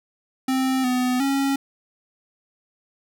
square tone with pitch steps, 261.9 / 251.1 / 274.6 Hz, C4 / B3 / C#4, +2 / +29 / -16 cents, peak -20 dBFS, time 0.48-1.56 s, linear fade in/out 5 ms, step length 360 ms, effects none

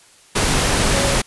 sine tone in noise, 554.4 Hz, C#5, in tune, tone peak -22 dBFS, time 0.93-1.15 s, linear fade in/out 10 ms, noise pink, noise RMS -17 dBFS, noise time 0.35-1.22 s, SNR -8 dB, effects white hiss -49 dBFS RMS until 1.26 s + resampled to 24000 Hz

